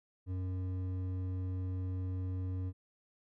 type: tone with hard clipping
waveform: triangle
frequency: 92.5 Hz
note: F#2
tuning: in tune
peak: -36 dBFS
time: 0.26-2.73 s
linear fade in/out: 50 ms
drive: 12 dB
effects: none